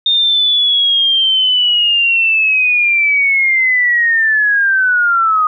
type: linear sweep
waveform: sine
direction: down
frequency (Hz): 3661 to 1233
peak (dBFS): -9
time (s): 0.06-5.47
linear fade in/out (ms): 2
effects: none